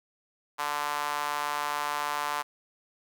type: tone with high-pass filter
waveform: sawtooth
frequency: 146.83 Hz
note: D3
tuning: in tune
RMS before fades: -31 dBFS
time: 0.58-2.43 s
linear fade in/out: 20 ms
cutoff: 980 Hz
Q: 2.9
effects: none